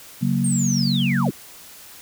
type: chord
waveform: sine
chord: F# major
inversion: second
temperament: equal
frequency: 138.59 / 185 / 233.1 Hz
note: C#3 / F#3 / A#3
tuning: 0 / 0 / 0 cents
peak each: -22 dBFS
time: 0.21-1.31 s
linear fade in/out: 20 ms
type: linear sweep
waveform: sine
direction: down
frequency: 8810 to 220 Hz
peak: -24 dBFS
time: 0.44-1.31 s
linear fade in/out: 5 ms
effects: white hiss -43 dBFS RMS until 2.01 s